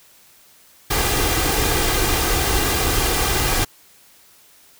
pink noise with comb filter, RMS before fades -19 dBFS, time 0.9-3.65 s, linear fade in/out 10 ms, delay 2.5 ms, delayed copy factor +0.55, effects white hiss -51 dBFS RMS until 4.79 s

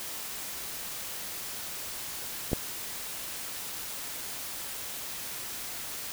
clicks, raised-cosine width 2 ms, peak -23 / -12 dBFS, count 2, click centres 2.518 / 2.532 s, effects white hiss -38 dBFS RMS until 6.12 s

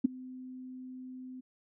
sine tone with ADSR envelope, 256 Hz, C4, 38 cents flat, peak -18 dBFS, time 0.04-1.41 s, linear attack 11 ms, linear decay 11 ms, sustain -24 dB, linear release 14 ms, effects none

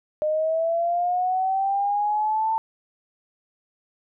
sine linear sweep, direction up, 607 to 896 Hz, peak -20 dBFS, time 0.22-2.58 s, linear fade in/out 0 ms, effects none

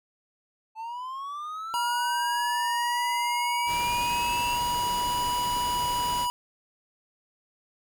triangle linear sweep, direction up, 872 to 2745 Hz, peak -31 dBFS, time 0.75-4.59 s, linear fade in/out 50 ms
square tone with pitch glide, 960 to 975.7 Hz, B5 to B5, -49 to -21 cents, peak -26 dBFS, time 1.74-6.3 s, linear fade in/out 0 ms, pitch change +28 cents, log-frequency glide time 4.31-5.22 s
pink noise, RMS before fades -37 dBFS, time 3.66-6.28 s, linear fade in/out 50 ms
effects none

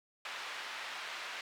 pink band-pass noise, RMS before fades -43 dBFS, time 0.25-1.41 s, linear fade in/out 2 ms, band 1200 to 3400 Hz, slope 12 dB/octave, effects none

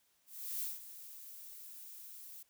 violet noise with ADSR envelope, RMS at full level -38 dBFS, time 0.26-2.43 s, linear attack 360 ms, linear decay 170 ms, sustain -13 dB, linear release 7 ms, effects white hiss -74 dBFS RMS until 2.49 s

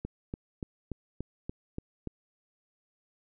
click train, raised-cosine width 3 ms, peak -22 dBFS, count 8, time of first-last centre 0.05-2.073 s, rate 3.46 Hz, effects none

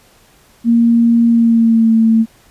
sine tone with pitch glide, 233.1 to 224.5 Hz, A#3 to A3, 0 to +35 cents, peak -7 dBFS, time 0.64-2.26 s, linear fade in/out 50 ms, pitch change -65 cents, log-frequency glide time 1.28-1.93 s, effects pink hiss -49 dBFS RMS until 2.5 s + resampled to 32000 Hz

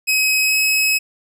sawtooth tone with pitch glide, 2545 to 2561 Hz, D#7 to D#7, +39 to +49 cents, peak -11 dBFS, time 0.07-0.99 s, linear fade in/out 20 ms, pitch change +10 cents, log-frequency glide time 0.43-0.56 s, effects none

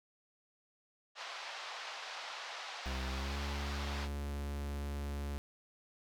pink band-pass noise, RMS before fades -45 dBFS, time 1.15-4.09 s, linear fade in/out 50 ms, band 690 to 5200 Hz, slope 24 dB/octave
45% pulse tone with pitch glide, 65.41 to 71.33 Hz, C2 to D2, 0 to -50 cents, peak -37 dBFS, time 2.86-5.38 s, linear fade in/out 0 ms, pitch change +150 cents, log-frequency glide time 3.11-3.38 s
effects none

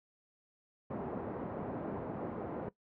pink band-pass noise, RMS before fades -40 dBFS, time 0.9-2.69 s, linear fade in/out 5 ms, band 170 to 730 Hz, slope 12 dB/octave, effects noise-tail reverb RT60 0.1 s tail -19 dB re dry + low-pass 2000 Hz 12 dB/octave

